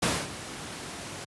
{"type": "noise with ADSR envelope", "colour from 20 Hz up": "pink", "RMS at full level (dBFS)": -24, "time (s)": [0.02, 1.25], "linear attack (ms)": 10, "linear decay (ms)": 240, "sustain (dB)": -14, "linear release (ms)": 13, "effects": ["high-pass 100 Hz 12 dB/octave", "resampled to 24000 Hz"]}